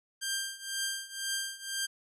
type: tone with tremolo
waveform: 10% pulse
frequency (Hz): 1587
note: G6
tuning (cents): +21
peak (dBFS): -21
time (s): 0.21-1.87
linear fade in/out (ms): 20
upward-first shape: triangle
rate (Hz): 2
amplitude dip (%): 90
effects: resampled to 32000 Hz